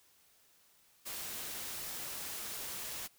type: noise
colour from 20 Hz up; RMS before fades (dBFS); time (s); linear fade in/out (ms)
white; -42; 1.05-3.08; 20
effects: white hiss -67 dBFS RMS until 3.18 s